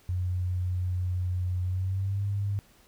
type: tone with pitch glide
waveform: sine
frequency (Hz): 90.6 to 100.53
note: F#2 to G2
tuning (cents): -36 to +44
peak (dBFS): -26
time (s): 0.09-2.59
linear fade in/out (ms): 0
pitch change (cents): +180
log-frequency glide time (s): 1.64-2.24
effects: pink hiss -60 dBFS RMS until 2.87 s